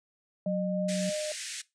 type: tone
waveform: sine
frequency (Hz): 185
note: F#3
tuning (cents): 0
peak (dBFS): -28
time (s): 0.46-1.1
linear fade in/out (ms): 10
type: tone with tremolo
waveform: sine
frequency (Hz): 610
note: D#5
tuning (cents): -34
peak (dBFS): -30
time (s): 0.46-1.32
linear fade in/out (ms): 2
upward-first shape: sine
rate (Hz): 3.4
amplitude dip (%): 25
type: band-pass noise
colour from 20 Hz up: white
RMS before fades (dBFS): -39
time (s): 0.88-1.62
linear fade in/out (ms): 10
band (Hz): 1600 to 9100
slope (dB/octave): 48
effects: noise-tail reverb RT60 0.2 s tail -19 dB re dry